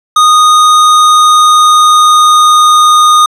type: tone with pitch glide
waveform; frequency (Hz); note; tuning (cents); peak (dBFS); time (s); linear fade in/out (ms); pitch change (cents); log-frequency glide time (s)
square; 1237 to 1229.9; D#6 to D#6; -10 to -20; -3; 0.16-3.26; 5; -10; 0.78-3.1
effects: low-pass 9000 Hz 12 dB/octave